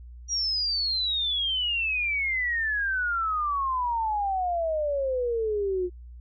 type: exponential sweep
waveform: sine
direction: down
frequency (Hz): 5780 to 351.7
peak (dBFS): -24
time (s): 0.28-5.9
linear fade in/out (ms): 50
effects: added 60 Hz sine -41 dBFS peak until 6.2 s